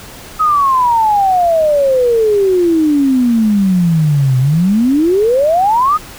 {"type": "exponential two-way sweep", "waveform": "sine", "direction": "down then up", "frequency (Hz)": [1281, 125.9, 1281], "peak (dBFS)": -8, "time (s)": [0.39, 5.98], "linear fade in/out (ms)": 20, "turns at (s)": 4.39, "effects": ["pink hiss -33 dBFS RMS until 6.18 s"]}